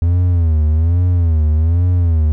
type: tone with vibrato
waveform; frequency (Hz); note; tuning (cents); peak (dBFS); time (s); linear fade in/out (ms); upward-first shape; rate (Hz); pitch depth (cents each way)
triangle; 82.8; E2; +8; -8; 0.02-2.32; 0; sine; 1.2; 140
effects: none